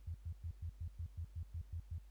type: tone bursts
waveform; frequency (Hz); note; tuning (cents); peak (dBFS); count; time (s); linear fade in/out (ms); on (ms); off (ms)
sine; 83.2; E2; +17; -40; 11; 0.07-1.984; 5; 74; 110
effects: added 50 Hz sine -55 dBFS peak until 2.1 s + pink hiss -75 dBFS RMS until 2.1 s